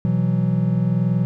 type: chord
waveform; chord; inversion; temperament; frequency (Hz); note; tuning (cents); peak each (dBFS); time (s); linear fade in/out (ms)
triangle; B suspended fourth; none; just; 123.47 / 164.63 / 185.21; B2 / E3 / F#3; 0 / -2 / +2; -19; 0.05-1.25; 0
effects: none